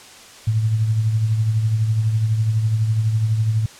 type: tone with tremolo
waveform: sine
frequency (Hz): 110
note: A2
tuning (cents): 0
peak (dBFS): -13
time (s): 0.47-3.66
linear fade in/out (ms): 5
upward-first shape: triangle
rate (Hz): 12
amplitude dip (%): 55
effects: white hiss -42 dBFS RMS until 3.79 s + low-pass 8000 Hz 12 dB/octave